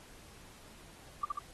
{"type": "tone with echo", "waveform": "sine", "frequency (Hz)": 1174.7, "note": "D6", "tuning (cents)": 0, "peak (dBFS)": -27, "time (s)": [1.23, 1.25], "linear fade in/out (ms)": 5, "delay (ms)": 70, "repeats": 2, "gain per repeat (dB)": -3, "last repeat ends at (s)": 1.39, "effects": ["pink hiss -56 dBFS RMS until 1.53 s", "AAC 32 kbps"]}